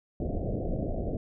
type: low-pass noise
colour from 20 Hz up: pink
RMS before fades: -31 dBFS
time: 0.2-1.17 s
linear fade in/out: 2 ms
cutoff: 700 Hz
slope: 96 dB/octave
effects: none